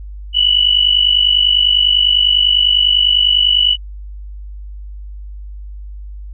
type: tone pair together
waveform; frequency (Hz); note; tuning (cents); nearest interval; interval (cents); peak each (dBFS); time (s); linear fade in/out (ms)
sine; 2932 / 2982; F#7 / F#7; -16 / +13; unison; 29; -12; 0.33-3.77; 50
effects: added 50 Hz sine -27 dBFS peak until 6.33 s